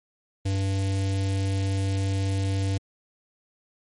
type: tone with notch filter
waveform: square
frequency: 97.2 Hz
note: G2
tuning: 14 cents flat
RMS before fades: -25 dBFS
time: 0.45-2.78 s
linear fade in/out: 10 ms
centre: 1200 Hz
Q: 0.8
effects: MP3 48 kbps